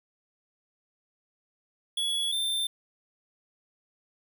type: tone pair in turn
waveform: square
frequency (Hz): 3377 / 3574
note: G#7 / A7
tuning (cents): +28 / +26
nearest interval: minor second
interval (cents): 98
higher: second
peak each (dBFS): -27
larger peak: neither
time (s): 1.97-2.32 / 2.32-2.67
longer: neither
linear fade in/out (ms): 5
effects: none